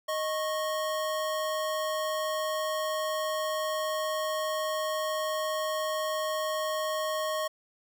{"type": "tone pair together", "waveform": "square", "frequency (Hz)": [622.3, 1096.4], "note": ["D#5", "C#6"], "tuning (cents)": [0, -19], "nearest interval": "minor seventh", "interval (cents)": 981, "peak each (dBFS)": [-31, -34], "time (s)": [0.08, 7.48], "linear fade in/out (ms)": 10, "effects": []}